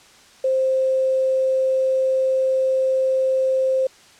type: tone with quantisation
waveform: sine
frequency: 525 Hz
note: C5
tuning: 6 cents sharp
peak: -16 dBFS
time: 0.44-3.87 s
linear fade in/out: 5 ms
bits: 7
effects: white hiss -49 dBFS RMS until 4.19 s + low-pass 7000 Hz 12 dB/octave